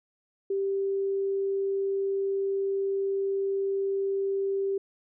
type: tone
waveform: sine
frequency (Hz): 392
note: G4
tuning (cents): 0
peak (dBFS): -25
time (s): 0.5-4.78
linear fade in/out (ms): 5
effects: none